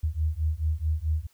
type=beating tone pair; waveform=sine; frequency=76 / 80.6 Hz; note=D#2 / E2; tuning=-40 / -38 cents; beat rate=4.6 Hz; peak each=-27 dBFS; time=0.03-1.27 s; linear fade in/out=10 ms; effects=white hiss -65 dBFS RMS until 1.33 s